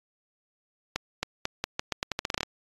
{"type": "accelerating click train", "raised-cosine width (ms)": 0.2, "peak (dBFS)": -10, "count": 15, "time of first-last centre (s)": [0.96, 2.431], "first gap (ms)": 270, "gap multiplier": 0.83, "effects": ["AAC 32 kbps"]}